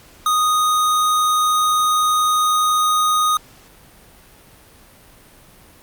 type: tone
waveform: square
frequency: 1242 Hz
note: D#6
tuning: 3 cents flat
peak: -15 dBFS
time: 0.26-3.37 s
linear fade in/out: 2 ms
effects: pink hiss -47 dBFS RMS until 5.82 s + Opus 48 kbps